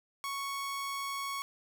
sawtooth tone, 1108.7 Hz, C#6, in tune, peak -31 dBFS, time 0.24-1.42 s, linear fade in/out 0 ms, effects none

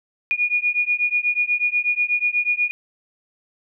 sine beating tone pair, 2441 / 2449.2 Hz, D#7 / D#7, -34 / -28 cents, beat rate 8.2 Hz, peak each -21 dBFS, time 0.31-2.71 s, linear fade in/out 0 ms, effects none

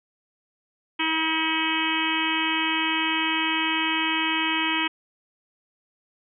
harmonic tone with a mistuned harmonic, 320 Hz, D#4, 49 cents sharp, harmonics 1 / 3 / 4 / 5 / 6 / 7 / 8 / 9 / 10, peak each -29 / -29 / -34 / -34 / -32 / -30 / -29 / -30 / -32 dBFS, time 0.99-4.88 s, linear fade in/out 10 ms, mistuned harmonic 9, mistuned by +42 cents, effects none

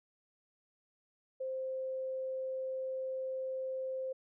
sine tone, 523.3 Hz, C5, in tune, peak -35 dBFS, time 1.4-4.13 s, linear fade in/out 10 ms, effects none

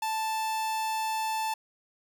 45% pulse tone, 880 Hz, A5, in tune, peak -28 dBFS, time 0.02-1.54 s, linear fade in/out 5 ms, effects none

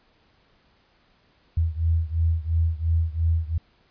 sine beating tone pair, 81.1 / 84 Hz, E2 / E2, -28 / +33 cents, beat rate 2.9 Hz, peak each -22 / -24 dBFS, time 1.57-3.58 s, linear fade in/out 5 ms, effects pink hiss -62 dBFS RMS until 3.9 s + resampled to 11025 Hz

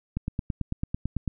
click train, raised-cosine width 5 ms, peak -15 dBFS, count 11, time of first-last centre 0.17-1.277 s, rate 9.03 Hz, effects none

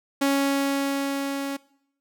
sawtooth tone with level ramp, 277.2 Hz, C#4, in tune, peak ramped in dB -15 to -24 dBFS, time 0.21-1.57 s, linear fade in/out 10 ms, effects noise-tail reverb RT60 0.7 s tail -21 dB re dry

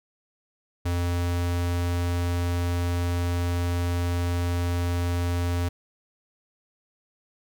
square tone, 87.31 Hz, F2, in tune, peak -24 dBFS, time 0.85-5.69 s, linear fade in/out 10 ms, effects none

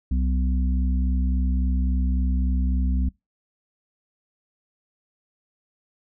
harmonic tone, 63.6 Hz, C2, 48 cents flat, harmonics 1 / 3 / 4, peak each -20 / -30 / -32 dBFS, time 0.11-3.09 s, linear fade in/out 5 ms, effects noise-tail reverb RT60 0.2 s tail -23 dB re dry

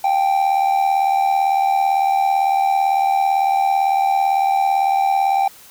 triangle tone with amplitude modulation, 784 Hz, G5, in tune, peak -9 dBFS, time 0.04-5.48 s, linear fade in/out 5 ms, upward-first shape sine, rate 77.9 Hz, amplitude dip 65%, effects white hiss -44 dBFS RMS until 5.7 s

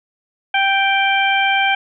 harmonic tone, 784 Hz, G5, in tune, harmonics 1 / 2 / 3 / 4, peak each -17 / -19 / -18 / -22 dBFS, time 0.54-1.75 s, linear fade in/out 5 ms, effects none

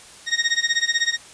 20% pulse tone with tremolo, 1864.7 Hz, A#6, in tune, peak -10 dBFS, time 0.26-1.18 s, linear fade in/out 50 ms, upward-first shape sine, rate 16 Hz, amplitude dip 90%, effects white hiss -44 dBFS RMS until 1.33 s + resampled to 22050 Hz

